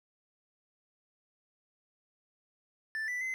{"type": "tone with pitch steps", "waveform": "triangle", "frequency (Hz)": [1764, 1980, 2052], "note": ["A6", "B6", "C7"], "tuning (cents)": [4, 4, -34], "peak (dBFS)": -31, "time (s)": [2.95, 3.34], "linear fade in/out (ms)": 0, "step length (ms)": 130, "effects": []}